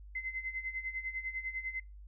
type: tone with tremolo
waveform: sine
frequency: 2060 Hz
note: C7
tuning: 28 cents flat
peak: -33 dBFS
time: 0.15-1.8 s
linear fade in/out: 5 ms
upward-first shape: sine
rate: 10 Hz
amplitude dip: 75%
effects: noise-tail reverb RT60 0.2 s tail -24 dB re dry + added 50 Hz sine -48 dBFS peak until 2.07 s